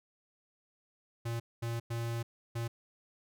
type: tone bursts at uneven times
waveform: square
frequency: 116.54 Hz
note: A#2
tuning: in tune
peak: -34 dBFS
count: 4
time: 1.25-1.4 / 1.62-1.8 / 1.9-2.23 / 2.55-2.68 s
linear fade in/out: 10 ms
effects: none